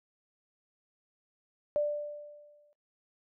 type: tone with exponential decay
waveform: sine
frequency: 590 Hz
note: D5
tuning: 8 cents sharp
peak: -24 dBFS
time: 1.76-2.73 s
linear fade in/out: 0 ms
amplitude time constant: 210 ms
effects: noise-tail reverb RT60 0.2 s tail -24 dB re dry